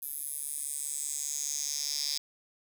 10% pulse tone with high-pass filter sweep, 144.9 Hz, D3, 23 cents flat, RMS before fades -35 dBFS, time 0.02-2.18 s, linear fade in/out 5 ms, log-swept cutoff 12000 to 4900 Hz, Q 4.5, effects none

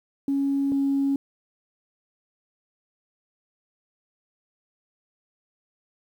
sine tone pair in turn, 277.2 / 276.2 Hz, C#4 / C#4, 0 / -6 cents, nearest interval unison, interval 6 cents, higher first, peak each -20 / -19 dBFS, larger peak second, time 0.28-0.72 / 0.72-1.16 s, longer neither, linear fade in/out 2 ms, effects tanh soft clip ceiling -16 dBFS + 9-bit

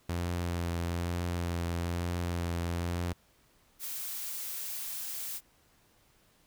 sawtooth tone with vibrato, 86.3 Hz, F2, 20 cents flat, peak -27 dBFS, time 0.09-3.13 s, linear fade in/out 5 ms, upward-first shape triangle, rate 1.1 Hz, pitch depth 22 cents each way
blue noise, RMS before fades -38 dBFS, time 3.79-5.41 s, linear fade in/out 50 ms
effects pink hiss -66 dBFS RMS until 6.46 s

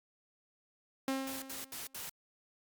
sawtooth tone with exponential decay, 267.4 Hz, C4, 38 cents sharp, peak -27 dBFS, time 1.08-1.96 s, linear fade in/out 2 ms, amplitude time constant 190 ms
white noise bursts, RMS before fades -43 dBFS, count 4, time 1.27-2.095 s, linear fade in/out 2 ms, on 150 ms, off 75 ms
effects Opus 48 kbps

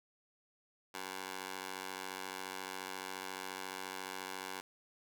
15% pulse tone with high-pass filter, 94.3 Hz, F#2, 33 cents sharp, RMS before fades -44 dBFS, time 0.94-4.61 s, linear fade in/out 5 ms, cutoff 680 Hz, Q 0.69, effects none

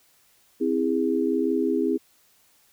sine chord, C augmented, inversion none, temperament just, 261.6 / 327 / 408.8 Hz, C4 / E4 / G#4, 0 / -14 / -27 cents, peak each -25 dBFS, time 0.6-1.98 s, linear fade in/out 20 ms, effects white hiss -61 dBFS RMS until 2.72 s

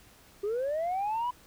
sine linear sweep, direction up, 392 to 1000 Hz, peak -26 dBFS, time 0.43-1.31 s, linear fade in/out 10 ms, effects tanh soft clip ceiling -26 dBFS + pink hiss -57 dBFS RMS until 1.46 s

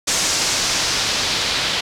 white noise with low-pass filter sweep, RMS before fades -20 dBFS, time 0.07-1.81 s, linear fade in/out 10 ms, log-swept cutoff 6800 to 4000 Hz, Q 1.5, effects none

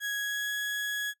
35% pulse tone with pitch glide, 1661.2 to 1674.7 Hz, G#6 to G#6, 0 to +14 cents, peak -28 dBFS, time 0-1.14 s, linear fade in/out 50 ms, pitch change +14 cents, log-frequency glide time 0.18-0.52 s, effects noise-tail reverb RT60 0.1 s tail -20 dB re dry

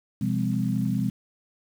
sine tone cluster, 126.3 / 170.9 / 201.5 / 255.2 Hz, B2 / F3 / G3 / C4, +39 / -37 / +48 / -43 cents, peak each -28 / -30 / -26 / -30 dBFS, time 0.21-1.1 s, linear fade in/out 5 ms, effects 8-bit

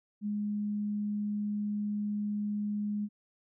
sine tone, 207.7 Hz, G#3, in tune, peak -30 dBFS, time 0.21-3.09 s, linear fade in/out 50 ms, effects none

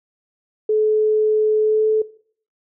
sine tone with pitch glide, 430.1 to 434.6 Hz, A4 to A4, -39 to -21 cents, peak -14 dBFS, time 0.69-2.02 s, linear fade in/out 5 ms, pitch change +18 cents, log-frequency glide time 1.61-1.88 s, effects noise-tail reverb RT60 0.5 s tail -18 dB re dry

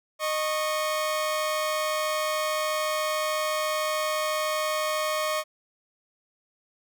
sawtooth tone pair together, 616.9 / 1100 Hz, D#5 / C#6, -15 / -14 cents, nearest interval minor seventh, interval 1001 cents, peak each -23 / -26 dBFS, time 0.19-5.44 s, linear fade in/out 50 ms, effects none

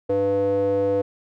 square tone with band-pass filter, 99.1 Hz, G2, 19 cents sharp, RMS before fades -21 dBFS, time 0.09-1.02 s, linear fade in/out 10 ms, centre 460 Hz, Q 7.9, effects none

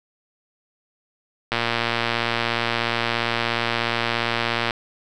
click train, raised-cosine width 0.3 ms, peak -5 dBFS, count 374, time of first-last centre 1.52-4.708 s, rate 117 Hz, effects none

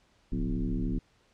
sine tone with frequency modulation, 104.9 Hz, G#2, 18 cents sharp, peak -27 dBFS, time 0.32-0.99 s, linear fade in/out 5 ms, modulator 73.1 Hz, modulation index 2.7, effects pink hiss -66 dBFS RMS until 1.33 s + low-pass 6000 Hz 12 dB/octave

